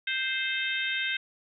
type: harmonic tone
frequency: 523.3 Hz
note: C5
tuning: in tune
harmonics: 3 / 4 / 5 / 6 / 7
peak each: -32 / -33 / -34 / -35 / -35 dBFS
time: 0.07-1.17 s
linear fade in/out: 5 ms
effects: none